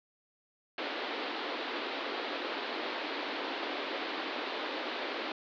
pink band-pass noise, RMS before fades -37 dBFS, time 0.78-5.32 s, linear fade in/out 2 ms, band 270 to 4300 Hz, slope 48 dB/octave, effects none

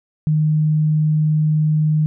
sine tone, 153.9 Hz, D#3, 19 cents flat, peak -13 dBFS, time 0.27-2.06 s, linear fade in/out 0 ms, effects none

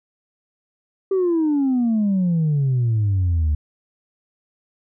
sine exponential sweep, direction down, 392 to 73.42 Hz, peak -14 dBFS, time 1.11-3.55 s, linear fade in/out 5 ms, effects tanh soft clip ceiling -14 dBFS

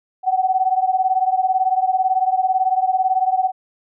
sine beating tone pair, 746 / 764 Hz, F#5 / G5, +14 / -45 cents, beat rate 18 Hz, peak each -17 / -19 dBFS, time 0.23-3.52 s, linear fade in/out 50 ms, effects none

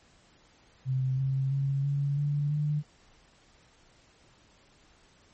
sine tone with pitch steps, 130.81 / 134.25 / 137.79 / 141.42 / 145.14 / 148.96 Hz, C3 / C3 / C#3 / C#3 / D3 / D3, 0 / +45 / -10 / +35 / -20 / +25 cents, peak -25 dBFS, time 0.85-2.83 s, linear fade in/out 50 ms, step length 330 ms, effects pink hiss -61 dBFS RMS until 5.33 s + MP3 32 kbps

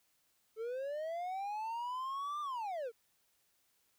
triangle linear two-way sweep, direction up then down, 431.5 to 1203 to 431.5 Hz, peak -35 dBFS, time 0.56-2.92 s, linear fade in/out 50 ms, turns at 2.41 s, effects white hiss -75 dBFS RMS until 3.98 s

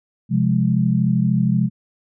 sine chord, F minor, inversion second, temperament equal, 130.81 / 174.61 / 207.7 Hz, C3 / F3 / Ab3, 0 / 0 / 0 cents, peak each -19 dBFS, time 0.29-1.7 s, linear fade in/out 50 ms, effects none

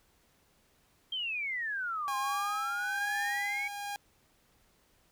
sine exponential two-way sweep, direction down then up, 3209 to 1042 to 2266 Hz, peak -32 dBFS, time 1.12-3.68 s, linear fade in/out 5 ms, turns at 2.16 s
sawtooth tone with tremolo, 813 Hz, G#5, 37 cents flat, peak -29 dBFS, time 2.08-3.96 s, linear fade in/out 0 ms, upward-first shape triangle, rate 1.1 Hz, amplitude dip 55%
effects pink hiss -68 dBFS RMS until 5.11 s

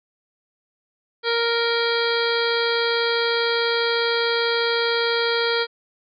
harmonic tone with a mistuned harmonic, 466.2 Hz, A#4, in tune, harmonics 1 / 2 / 3 / 4 / 5 / 7 / 8 / 9 / 10, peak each -22 / -30 / -26 / -30 / -31 / -28 / -35 / -30 / -31 dBFS, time 1.23-5.67 s, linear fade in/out 50 ms, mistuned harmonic 8, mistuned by +58 cents, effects none

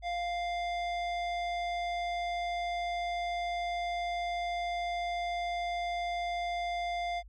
square tone with low-pass filter, 698.5 Hz, F5, in tune, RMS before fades -34 dBFS, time 0.02-7.23 s, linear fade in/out 50 ms, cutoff 3600 Hz, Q 1, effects added 50 Hz sine -49 dBFS peak until 7.28 s

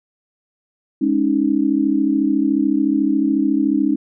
sine chord, Ab suspended fourth, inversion none, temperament equal with one note detuned, 208.5 / 277.2 / 311.1 Hz, Ab3 / Db4 / Eb4, +7 / 0 / 0 cents, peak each -22 / -17 / -18 dBFS, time 1.01-3.96 s, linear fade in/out 10 ms, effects none

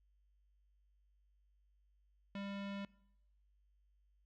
square tone with low-pass filter, 199 Hz, G3, 26 cents sharp, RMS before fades -44 dBFS, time 2.35-2.85 s, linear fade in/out 2 ms, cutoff 3100 Hz, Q 1.7, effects noise-tail reverb RT60 0.8 s tail -22 dB re dry + added 50 Hz sine -70 dBFS peak until 4.25 s

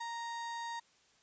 35% pulse tone, 932.3 Hz, A#5, in tune, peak -37 dBFS, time 0-0.8 s, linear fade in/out 10 ms, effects white hiss -68 dBFS RMS until 1.22 s + resampled to 16000 Hz

